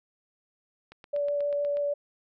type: click train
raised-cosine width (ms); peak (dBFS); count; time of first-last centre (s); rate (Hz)
0.3; -31; 8; 0.92-1.771; 8.23
type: tone with vibrato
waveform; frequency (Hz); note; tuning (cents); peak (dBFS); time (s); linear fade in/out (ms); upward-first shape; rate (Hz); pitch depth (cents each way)
sine; 577; D5; -31; -25; 1.13-1.94; 10; sine; 6.5; 8
effects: none